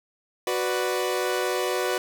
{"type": "chord", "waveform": "sawtooth", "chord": "B minor", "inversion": "second", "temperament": "equal", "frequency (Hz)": [370, 493.9, 587.3], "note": ["F#4", "B4", "D5"], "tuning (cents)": [0, 0, 0], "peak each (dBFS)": [-23, -24, -27], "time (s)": [0.47, 1.98], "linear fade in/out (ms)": 2, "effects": ["9-bit"]}